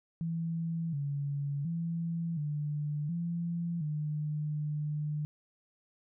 sine tone with pitch steps, 165.4 / 142.2 / 167.2 / 148.3 / 170.1 / 150.8 / 149.9 Hz, E3 / C#3 / E3 / D3 / F3 / D3 / D3, +6 / +45 / +25 / +17 / -45 / +46 / +36 cents, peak -31 dBFS, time 0.21-5.25 s, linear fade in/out 0 ms, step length 720 ms, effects none

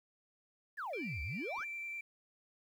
sine exponential two-way sweep, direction down then up, 1864.7 to 65.8 to 1864.7 Hz, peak -37 dBFS, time 0.77-1.65 s, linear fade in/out 20 ms, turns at 1.22 s
sine tone with vibrato, 2345 Hz, D7, 3 cents flat, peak -39 dBFS, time 0.93-2.01 s, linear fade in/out 5 ms, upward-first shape square, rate 10 Hz, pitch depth 9 cents each way
effects tanh soft clip ceiling -34 dBFS + 11-bit

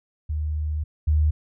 sine tone pair in turn, 76.3 / 76.3 Hz, D#2 / D#2, -33 / -33 cents, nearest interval unison, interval 0 cents, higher neither, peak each -23 / -16 dBFS, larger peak second, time 0.29-0.84 / 1.07-1.31 s, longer first, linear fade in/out 10 ms, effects none

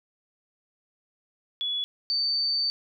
sine tone pair in turn, 3399 / 4571 Hz, G#7 / D8, +39 / -48 cents, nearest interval perfect fourth, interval 513 cents, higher second, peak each -26 / -23 dBFS, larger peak second, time 1.61-1.84 / 2.1-2.7 s, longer second, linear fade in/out 0 ms, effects none

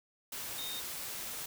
sine tone in noise, 3692 Hz, A#7, 17 cents flat, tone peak -40 dBFS, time 0.58-0.8 s, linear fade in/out 5 ms, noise white, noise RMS -41 dBFS, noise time 0.32-1.46 s, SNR -2 dB, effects none

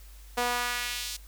sawtooth tone with high-pass filter sweep, 243.2 Hz, B3, 26 cents flat, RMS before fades -31 dBFS, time 0.37-1.17 s, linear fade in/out 10 ms, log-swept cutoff 580 to 4900 Hz, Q 1.1, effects added 50 Hz sine -46 dBFS peak until 1.27 s + white hiss -56 dBFS RMS until 1.27 s

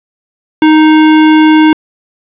square tone, 311 Hz, D#4, 1 cent flat, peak -3 dBFS, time 0.62-1.73 s, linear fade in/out 2 ms, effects resampled to 8000 Hz + 7-bit

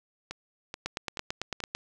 two click trains, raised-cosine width 0.2 ms, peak -19 / -14 dBFS, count 4 / 9, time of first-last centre 0.31-1.603 / 0.86-1.75 s, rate 2.32 / 8.99 Hz, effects none

